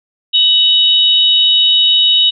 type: tone pair together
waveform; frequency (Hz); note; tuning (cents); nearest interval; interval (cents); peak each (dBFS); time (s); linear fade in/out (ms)
sine; 2979 / 3773; F#7 / A#7; +11 / +20; major third; 409; -10; 0.33-2.31; 20
effects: none